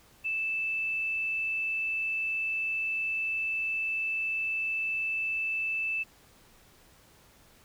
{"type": "tone", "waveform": "sine", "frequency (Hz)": 2637, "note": "E7", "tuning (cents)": 0, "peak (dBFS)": -28, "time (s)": [0.24, 6.04], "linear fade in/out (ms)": 20, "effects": ["pink hiss -59 dBFS RMS until 7.64 s"]}